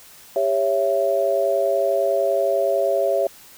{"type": "chord", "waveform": "sine", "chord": "C# diminished", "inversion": "second", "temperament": "just", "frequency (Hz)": [399.1, 554.4, 665.2], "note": ["G4", "C#5", "E5"], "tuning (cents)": [31, 0, 16], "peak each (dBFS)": [-24, -20, -21], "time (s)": [0.36, 3.27], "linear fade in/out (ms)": 2, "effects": ["white hiss -46 dBFS RMS until 3.57 s"]}